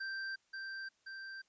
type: tone with echo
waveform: square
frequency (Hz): 1568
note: G6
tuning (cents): 0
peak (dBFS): -39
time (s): 0-0.36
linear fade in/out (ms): 10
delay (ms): 530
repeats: 2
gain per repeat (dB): -3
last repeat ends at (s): 1.42
effects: white hiss -75 dBFS RMS until 1.48 s + resampled to 16000 Hz